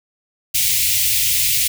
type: band-stop noise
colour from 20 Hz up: white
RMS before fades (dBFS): -17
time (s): 0.54-1.68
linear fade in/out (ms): 10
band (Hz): 140 to 2100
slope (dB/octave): 48
effects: none